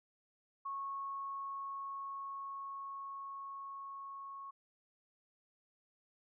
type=tone with level ramp; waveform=sine; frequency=1100 Hz; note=C#6; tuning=14 cents flat; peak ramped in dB=-38 to -45 dBFS; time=0.65-4.51 s; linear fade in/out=10 ms; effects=none